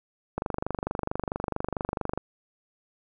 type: click train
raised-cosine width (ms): 1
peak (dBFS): -14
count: 45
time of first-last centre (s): 0.38-2.176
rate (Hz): 24.5
effects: none